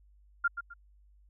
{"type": "tone with echo", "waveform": "sine", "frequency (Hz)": 1398, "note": "F6", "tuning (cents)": 1, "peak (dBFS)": -23, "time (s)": [0.44, 0.48], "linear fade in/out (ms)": 10, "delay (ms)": 130, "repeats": 2, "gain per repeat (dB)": -10, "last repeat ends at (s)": 0.74, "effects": ["added 50 Hz sine -58 dBFS peak until 1.29 s"]}